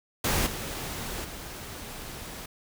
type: noise with level steps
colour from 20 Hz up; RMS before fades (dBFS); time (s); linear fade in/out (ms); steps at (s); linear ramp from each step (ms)
pink; -26 / -35 / -40; 0.24-2.46; 5; 0.46 / 1.24; 10
effects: none

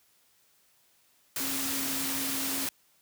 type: tone in noise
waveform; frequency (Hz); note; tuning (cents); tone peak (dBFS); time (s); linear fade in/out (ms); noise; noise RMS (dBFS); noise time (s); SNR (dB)
sine; 270.6; C#4; -42; -37; 1.4-2.66; 2; white; -32; 1.36-2.69; -8
effects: white hiss -66 dBFS RMS until 3.01 s + high-pass 60 Hz 12 dB/octave

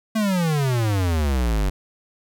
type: exponential sweep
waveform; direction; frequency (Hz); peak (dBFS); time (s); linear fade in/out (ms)
square; down; 225.2 to 46.25; -19; 0.15-1.7; 10
effects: none

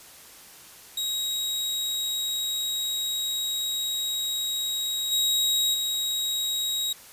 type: tone with level steps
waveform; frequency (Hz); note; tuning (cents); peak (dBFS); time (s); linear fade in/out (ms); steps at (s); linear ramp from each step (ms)
sawtooth; 3808; A#7; +36; -23 / -18 / -22; 0.97-6.93; 5; 5.11 / 5.73; 20
effects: white hiss -48 dBFS RMS until 7.12 s + resampled to 32000 Hz

